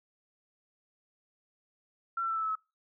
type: tone with pitch steps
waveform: sine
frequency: 1359 / 1344.9 / 1331 / 1317.3 / 1303.6 / 1290.2 Hz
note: F6 / E6 / E6 / E6 / E6 / E6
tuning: -48 / +34 / +16 / -2 / -20 / -38 cents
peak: -29 dBFS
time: 2.17-2.554 s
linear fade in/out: 5 ms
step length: 64 ms
effects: noise-tail reverb RT60 0.3 s tail -25 dB re dry